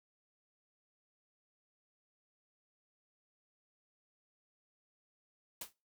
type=noise with exponential decay; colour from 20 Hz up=white; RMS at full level=-38 dBFS; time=5.61-5.73 s; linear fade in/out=5 ms; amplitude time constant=25 ms; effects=noise-tail reverb RT60 0.3 s tail -23 dB re dry

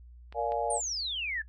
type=clicks; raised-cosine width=0.3 ms; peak=-31 dBFS; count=2; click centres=0.325 / 0.521 s
type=chord; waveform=sine; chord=Bb dominant seventh; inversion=none; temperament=just; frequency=466.2 / 582.7 / 699.2 / 839.1 Hz; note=Bb4 / D5 / F5 / Ab5; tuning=0 / -14 / +2 / +18 cents; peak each=-33 dBFS; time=0.34-0.81 s; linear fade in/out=50 ms
type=exponential sweep; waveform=sine; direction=down; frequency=9397 to 1687 Hz; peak=-31 dBFS; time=0.7-1.42 s; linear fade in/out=5 ms
effects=noise-tail reverb RT60 0.1 s tail -18 dB re dry + added 60 Hz sine -48 dBFS peak until 1.48 s

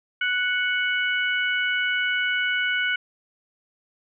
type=harmonic tone; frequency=740 Hz; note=F#5; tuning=in tune; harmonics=2 / 3 / 4; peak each=-23 / -27 / -29 dBFS; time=0.21-2.96 s; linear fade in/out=5 ms; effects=none

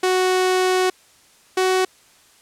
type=tone pair in turn; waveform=sawtooth; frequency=370 / 373.2 Hz; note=F#4 / F#4; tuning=0 / +15 cents; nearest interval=unison; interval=15 cents; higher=second; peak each=-12 dBFS; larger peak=neither; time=0.03-0.9 / 1.57-1.85 s; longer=first; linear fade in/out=5 ms; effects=white hiss -53 dBFS RMS until 2.41 s + low-pass 10000 Hz 12 dB/octave

